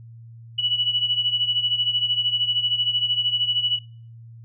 sine beating tone pair, 2943 / 2956 Hz, F#7 / F#7, -10 / -2 cents, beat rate 13 Hz, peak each -21 / -25 dBFS, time 0.58-3.79 s, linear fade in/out 10 ms, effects noise-tail reverb RT60 0.5 s tail -26 dB re dry + added 115 Hz sine -40 dBFS peak until 4.44 s

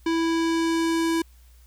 square tone with low-pass filter sweep, 329.6 Hz, E4, in tune, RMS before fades -23 dBFS, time 0.06-1.22 s, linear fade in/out 5 ms, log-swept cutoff 5000 to 12000 Hz, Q 0.79, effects added 60 Hz sine -49 dBFS peak until 1.66 s + white hiss -61 dBFS RMS until 1.66 s

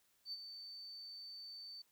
sine tone with ADSR envelope, 4549 Hz, C#8, 44 cents sharp, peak -39 dBFS, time 0.25-1.82 s, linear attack 75 ms, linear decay 36 ms, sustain -9 dB, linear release 5 ms, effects tanh soft clip ceiling -37 dBFS + white hiss -75 dBFS RMS until 1.91 s

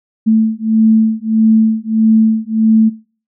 sine beating tone pair, 220 / 221.6 Hz, A3 / A3, 0 / +13 cents, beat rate 1.6 Hz, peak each -12 dBFS, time 0.26-2.9 s, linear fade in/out 20 ms, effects noise-tail reverb RT60 0.4 s tail -21 dB re dry

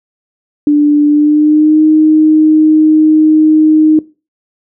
sine tone with pitch glide, 294.5 to 310.4 Hz, D4 to D#4, +5 to -4 cents, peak -4 dBFS, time 0.67-3.99 s, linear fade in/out 2 ms, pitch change +91 cents, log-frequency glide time 1.07-1.83 s, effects noise-tail reverb RT60 0.3 s tail -20 dB re dry

